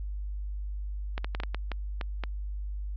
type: clicks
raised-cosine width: 0.3 ms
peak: -17 dBFS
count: 9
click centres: 1.179 / 1.245 / 1.349 / 1.401 / 1.435 / 1.546 / 1.717 / 2.012 / 2.237 s
effects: added 50 Hz sine -32 dBFS peak until 2.96 s + low-pass 4000 Hz 12 dB/octave